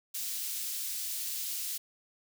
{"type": "high-pass noise", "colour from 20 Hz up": "white", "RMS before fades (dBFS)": -36, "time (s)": [0.14, 1.78], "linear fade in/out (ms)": 10, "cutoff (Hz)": 3600, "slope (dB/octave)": 12, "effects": []}